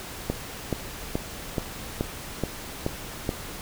click train, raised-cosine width 2 ms, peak -11 dBFS, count 8, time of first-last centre 0.3-3.291 s, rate 2.34 Hz, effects pink hiss -38 dBFS RMS until 3.61 s

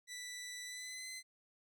15% pulse tone with pitch glide, 1975.5 to 2045 Hz, B6 to C7, 0 to -40 cents, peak -38 dBFS, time 0.07-1.23 s, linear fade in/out 50 ms, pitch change +60 cents, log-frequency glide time 0.65-1.08 s, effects none

